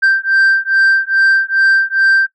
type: beating tone pair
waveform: sine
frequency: 1568 / 1570.4 Hz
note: G6 / G6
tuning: 0 / +3 cents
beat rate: 2.4 Hz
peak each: -10 dBFS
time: 0.02-2.27 s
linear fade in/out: 20 ms
effects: noise-tail reverb RT60 0.1 s tail -17 dB re dry + tanh soft clip ceiling -6 dBFS